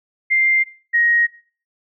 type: tone pair in turn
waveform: sine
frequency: 2098 / 1881.6 Hz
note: C7 / A#6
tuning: +4 / +16 cents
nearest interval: major second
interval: 188 cents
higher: first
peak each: -13 dBFS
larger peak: neither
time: 0.3-0.64 / 0.93-1.27 s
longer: neither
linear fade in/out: 20 ms
effects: noise-tail reverb RT60 0.4 s tail -17 dB re dry